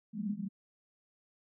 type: band-pass noise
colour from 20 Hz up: pink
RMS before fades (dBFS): -37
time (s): 0.13-0.49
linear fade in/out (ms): 20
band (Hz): 180 to 230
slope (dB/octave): 96
effects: none